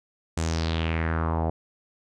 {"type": "tone with low-pass filter sweep", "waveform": "sawtooth", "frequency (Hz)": 81.4, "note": "E2", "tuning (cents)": -21, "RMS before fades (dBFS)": -26, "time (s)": [0.37, 1.5], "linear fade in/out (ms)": 5, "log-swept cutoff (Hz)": [8200, 690], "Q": 3.4, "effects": []}